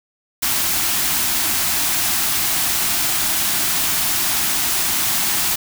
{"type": "band-stop noise", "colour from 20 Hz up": "white", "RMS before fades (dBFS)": -19, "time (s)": [0.42, 5.56], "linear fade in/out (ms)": 10, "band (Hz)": [390, 620], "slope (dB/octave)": 96, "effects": []}